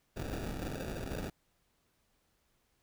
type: noise with sample-and-hold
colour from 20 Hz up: pink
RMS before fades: -39 dBFS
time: 0.16-1.3 s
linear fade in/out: 10 ms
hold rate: 1050 Hz
effects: pink hiss -75 dBFS RMS until 2.82 s